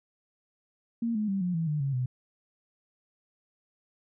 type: tone with pitch steps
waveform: sine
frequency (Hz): 231.9 / 212.7 / 195 / 178.82 / 163.98 / 150.37 / 137.89 / 126.44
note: A#3 / G#3 / G3 / F3 / E3 / D3 / C#3 / B2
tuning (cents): -9 / +42 / -9 / +41 / -9 / +41 / -9 / +41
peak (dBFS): -26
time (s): 1.02-2.06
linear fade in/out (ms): 5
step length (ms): 130
effects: none